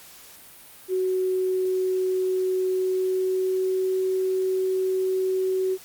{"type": "tone with pitch glide", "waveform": "sine", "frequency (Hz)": [372.5, 375.7], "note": ["F#4", "F#4"], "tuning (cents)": [12, 26], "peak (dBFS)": -21, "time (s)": [0.88, 5.78], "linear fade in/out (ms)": 50, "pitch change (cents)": 14, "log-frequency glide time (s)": [2.71, 3.98], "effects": ["white hiss -47 dBFS RMS until 5.84 s", "Opus 48 kbps"]}